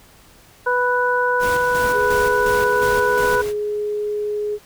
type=harmonic tone; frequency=493.9 Hz; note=B4; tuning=in tune; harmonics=1 / 2 / 3; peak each=-20 / -20 / -20 dBFS; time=0.66-3.42 s; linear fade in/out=10 ms
type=noise with tremolo; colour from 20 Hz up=pink; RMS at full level=-28 dBFS; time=1.39-3.54 s; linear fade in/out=50 ms; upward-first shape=square; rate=2.8 Hz; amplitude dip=50%
type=tone; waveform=sine; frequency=418.1 Hz; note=G#4; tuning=12 cents sharp; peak=-20 dBFS; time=1.92-4.59 s; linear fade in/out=50 ms
effects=pink hiss -49 dBFS RMS until 4.65 s